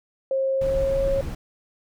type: tone with pitch glide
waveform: sine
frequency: 535 to 546.2 Hz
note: C5 to C#5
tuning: +38 to -26 cents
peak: -20 dBFS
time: 0.31-1.21 s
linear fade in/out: 2 ms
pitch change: +36 cents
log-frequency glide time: 0.56-1.06 s
type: noise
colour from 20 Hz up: brown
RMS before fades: -29 dBFS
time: 0.61-1.35 s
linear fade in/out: 5 ms
effects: none